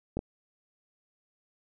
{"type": "clicks", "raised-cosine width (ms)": 2, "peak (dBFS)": [-18, -19], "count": 2, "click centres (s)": [0.17, 0.191], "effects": []}